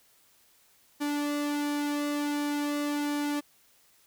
sawtooth tone with flanger, 291.8 Hz, D4, 11 cents flat, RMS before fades -30 dBFS, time 1-3.41 s, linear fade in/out 20 ms, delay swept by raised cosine 1.5 to 2.2 ms, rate 1.4 Hz, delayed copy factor -0.6, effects white hiss -63 dBFS RMS until 4.06 s

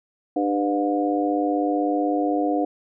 harmonic tone with a mistuned harmonic, 99.9 Hz, G2, 33 cents sharp, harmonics 3 / 4 / 5 / 6 / 7, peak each -22 / -31 / -27 / -33 / -25 dBFS, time 0.36-2.65 s, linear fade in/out 5 ms, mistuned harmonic 7, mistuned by +39 cents, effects none

